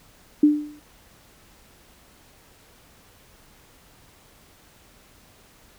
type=tone with exponential decay; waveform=sine; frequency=297.6 Hz; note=D4; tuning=23 cents sharp; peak=-9 dBFS; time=0.43-0.8 s; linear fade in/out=5 ms; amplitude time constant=80 ms; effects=pink hiss -54 dBFS RMS until 5.78 s